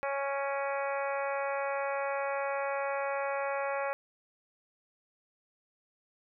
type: harmonic tone with a mistuned harmonic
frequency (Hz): 277.2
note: C#4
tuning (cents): 0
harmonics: 2 / 3 / 4 / 5 / 6 / 7 / 8 / 9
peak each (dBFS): -33 / -37 / -39 / -41 / -43 / -44 / -45 / -46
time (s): 0.03-3.93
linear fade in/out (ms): 0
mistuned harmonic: 8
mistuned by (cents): +27
effects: none